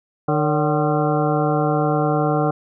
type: harmonic tone with a mistuned harmonic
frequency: 151.6 Hz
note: D#3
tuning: 45 cents flat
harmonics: 1 / 2 / 3 / 4 / 5 / 7 / 8 / 9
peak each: -21 / -23 / -23 / -25 / -23 / -30 / -31 / -30 dBFS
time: 0.28-2.51 s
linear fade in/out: 5 ms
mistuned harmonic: 4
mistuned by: -100 cents
effects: none